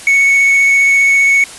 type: tone with vibrato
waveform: triangle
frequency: 2217 Hz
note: C#7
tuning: in tune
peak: -5 dBFS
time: 0.07-1.44 s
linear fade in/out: 2 ms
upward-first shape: sine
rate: 15 Hz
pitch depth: 9 cents each way
effects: white hiss -31 dBFS RMS until 1.58 s + resampled to 24000 Hz